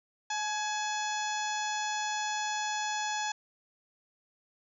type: harmonic tone with a mistuned harmonic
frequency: 851 Hz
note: G#5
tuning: 42 cents sharp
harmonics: 1 / 2 / 3 / 4 / 5 / 6 / 7 / 8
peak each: -33 / -37 / -42 / -41 / -46 / -45 / -42 / -42 dBFS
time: 0.3-3.32 s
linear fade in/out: 5 ms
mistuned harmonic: 2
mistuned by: -39 cents
effects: none